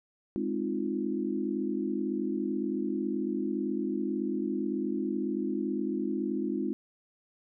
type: chord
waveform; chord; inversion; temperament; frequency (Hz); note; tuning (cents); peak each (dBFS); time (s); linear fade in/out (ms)
sine; F minor seventh; first; equal; 207.7 / 261.6 / 311.1 / 349.2; Ab3 / C4 / Eb4 / F4; 0 / 0 / 0 / 0; -34; 0.36-6.73; 0
effects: none